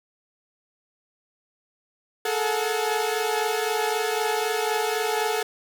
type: tone cluster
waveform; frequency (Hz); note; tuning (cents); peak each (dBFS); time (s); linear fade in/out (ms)
sawtooth; 426.9 / 450.8 / 731 / 856; G#4 / A4 / F#5 / A5; +48 / +42 / -21 / -48; -23 / -24 / -26 / -28; 2.25-5.43; 5
effects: none